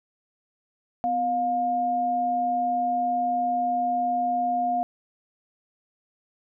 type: tone pair together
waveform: sine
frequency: 251 / 709.9 Hz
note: B3 / F5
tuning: +28 / +28 cents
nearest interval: octave + tritone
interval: 1800 cents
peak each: -32 / -22 dBFS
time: 1.04-4.83 s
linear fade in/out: 0 ms
effects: none